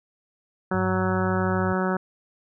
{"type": "harmonic tone", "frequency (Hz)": 186.3, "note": "F#3", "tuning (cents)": 12, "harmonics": [1, 2, 3, 4, 5, 6, 7, 8, 9], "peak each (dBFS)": [-25, -28, -31, -33, -33, -37, -32, -33, -38], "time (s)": [0.71, 1.97], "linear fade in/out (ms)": 5}
{"type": "tone with vibrato", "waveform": "sine", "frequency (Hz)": 98.9, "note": "G2", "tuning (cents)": 16, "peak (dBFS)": -28, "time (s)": [0.74, 1.73], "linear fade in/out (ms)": 5, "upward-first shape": "triangle", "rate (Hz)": 3.9, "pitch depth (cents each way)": 12}
{"effects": []}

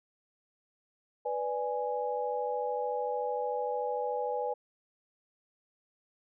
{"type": "chord", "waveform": "sine", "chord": "G# diminished", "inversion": "first", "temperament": "equal", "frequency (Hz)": [493.9, 587.3, 830.6], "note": ["B4", "D5", "G#5"], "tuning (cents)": [0, 0, 0], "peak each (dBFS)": [-33, -37, -34], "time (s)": [1.25, 4.54], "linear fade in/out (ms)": 10, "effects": []}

